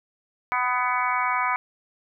harmonic tone with a mistuned harmonic, 249.5 Hz, B3, 18 cents sharp, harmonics 3 / 4 / 5 / 6 / 7 / 8 / 9, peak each -31 / -25 / -27 / -32 / -36 / -35 / -29 dBFS, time 0.52-1.56 s, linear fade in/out 0 ms, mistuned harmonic 7, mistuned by -22 cents, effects none

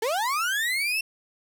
35% pulse linear sweep, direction up, 416.4 to 2703 Hz, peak -22 dBFS, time 0.02-1.01 s, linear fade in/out 5 ms, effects none

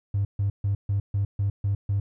triangle tone bursts, 100 Hz, G2, 35 cents sharp, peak -18 dBFS, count 8, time 0.14-2 s, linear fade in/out 5 ms, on 110 ms, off 140 ms, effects tanh soft clip ceiling -18 dBFS

